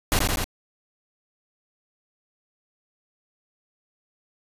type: noise with echo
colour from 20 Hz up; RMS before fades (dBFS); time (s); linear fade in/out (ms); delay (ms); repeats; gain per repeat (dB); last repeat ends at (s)
pink; -20; 0.12-0.19; 0; 84; 3; -2; 0.442
effects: resampled to 32000 Hz